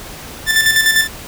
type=tone with tremolo; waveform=sawtooth; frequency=1769 Hz; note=A6; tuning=9 cents sharp; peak=-5 dBFS; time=0.46-1.08 s; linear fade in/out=50 ms; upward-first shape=square; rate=10 Hz; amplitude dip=50%; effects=pink hiss -32 dBFS RMS until 1.27 s